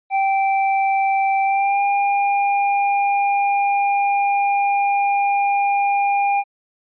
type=tone with pitch glide; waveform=square; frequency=780 to 803.3 Hz; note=G5 to G5; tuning=-9 to +42 cents; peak=-16 dBFS; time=0.1-6.44 s; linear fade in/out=50 ms; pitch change=+51 cents; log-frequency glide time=1.44-1.82 s; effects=resampled to 8000 Hz